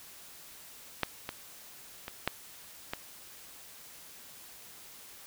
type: clicks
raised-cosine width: 0.3 ms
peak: -11 / -19 / -22 / -11 / -17 dBFS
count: 5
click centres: 1.033 / 1.291 / 2.081 / 2.276 / 2.935 s
effects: white hiss -51 dBFS RMS until 5.26 s